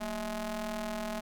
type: ring-modulated tone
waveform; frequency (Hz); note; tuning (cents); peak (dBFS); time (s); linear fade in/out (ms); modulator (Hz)
sawtooth; 207.7; G#3; 0; -27; 0-1.21; 20; 436
effects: none